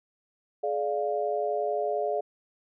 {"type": "chord", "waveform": "sine", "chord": "D diminished", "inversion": "second", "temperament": "equal with one note detuned", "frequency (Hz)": [422.8, 587.3, 698.5], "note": ["Ab4", "D5", "F5"], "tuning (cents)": [31, 0, 0], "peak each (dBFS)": -30, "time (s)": [0.63, 2.21], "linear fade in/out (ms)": 10, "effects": []}